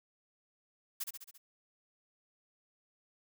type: noise with echo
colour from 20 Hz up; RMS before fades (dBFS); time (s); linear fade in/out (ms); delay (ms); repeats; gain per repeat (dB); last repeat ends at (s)
blue; -37; 1-1.04; 10; 68; 5; -4; 1.38
effects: none